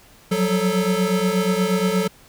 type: tone cluster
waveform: square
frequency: 180.7 / 189.1 / 438.2 Hz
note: F#3 / F#3 / A4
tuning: -41 / +38 / -7 cents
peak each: -23 dBFS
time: 0.31-2.08 s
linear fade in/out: 10 ms
effects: pink hiss -50 dBFS RMS until 2.28 s